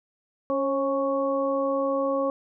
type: harmonic tone with a mistuned harmonic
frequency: 277.2 Hz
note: C#4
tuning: in tune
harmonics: 1 / 2 / 3 / 4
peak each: -29 / -24 / -39 / -30 dBFS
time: 0.5-2.3 s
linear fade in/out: 0 ms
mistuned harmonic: 2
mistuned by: -36 cents
effects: none